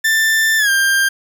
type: tone with pitch glide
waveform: 40% pulse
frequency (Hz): 1777 to 1592.3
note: A6 to G6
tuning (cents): +17 to +27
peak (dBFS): -11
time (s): 0.04-1.09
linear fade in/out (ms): 10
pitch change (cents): -190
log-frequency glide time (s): 0.58-0.7
effects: 7-bit